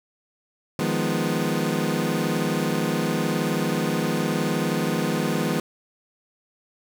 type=chord; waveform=25% pulse; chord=F half-diminished seventh; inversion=third; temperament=equal; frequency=155.56 / 174.61 / 207.7 / 246.9 Hz; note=Eb3 / F3 / Ab3 / Cb4; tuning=0 / 0 / 0 / 0 cents; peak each=-24 dBFS; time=0.79-5.6 s; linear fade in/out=2 ms; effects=none